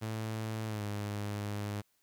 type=tone with pitch glide; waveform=sawtooth; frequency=110 to 103.23 Hz; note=A2 to G#2; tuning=0 to -10 cents; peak=-31 dBFS; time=0.01-1.82 s; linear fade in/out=20 ms; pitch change=-110 cents; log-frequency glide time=0.67-0.83 s; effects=white hiss -74 dBFS RMS until 2.02 s